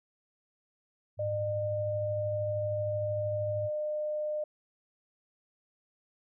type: tone with tremolo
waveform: sine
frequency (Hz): 104.4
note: G#2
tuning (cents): +10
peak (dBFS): -33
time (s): 1.17-3.7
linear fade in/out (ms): 50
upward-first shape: triangle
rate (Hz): 13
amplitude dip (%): 35
type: tone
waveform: sine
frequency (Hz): 605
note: D#5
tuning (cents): -49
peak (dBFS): -30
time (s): 1.19-4.44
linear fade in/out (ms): 5
effects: none